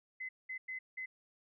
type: tone bursts at uneven times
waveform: sine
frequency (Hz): 2040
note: C7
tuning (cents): -44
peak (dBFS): -39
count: 4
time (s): 0.2-0.29 / 0.49-0.58 / 0.68-0.79 / 0.97-1.06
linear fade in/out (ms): 10
effects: none